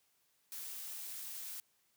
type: noise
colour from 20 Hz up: blue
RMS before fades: -45 dBFS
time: 0.52-1.6 s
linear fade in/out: 0 ms
effects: white hiss -75 dBFS RMS until 1.96 s + high-pass 60 Hz 12 dB/octave